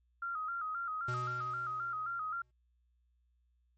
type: tone with vibrato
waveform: sine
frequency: 1318.5 Hz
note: E6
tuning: in tune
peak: -35 dBFS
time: 0.22-2.42 s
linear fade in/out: 5 ms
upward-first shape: square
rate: 3.8 Hz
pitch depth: 81 cents each way
type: tone with exponential decay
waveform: square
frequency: 123.47 Hz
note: B2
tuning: in tune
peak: -36 dBFS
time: 1.08-2.51 s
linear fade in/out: 5 ms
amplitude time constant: 310 ms
effects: added 60 Hz sine -70 dBFS peak until 3.77 s + MP3 32 kbps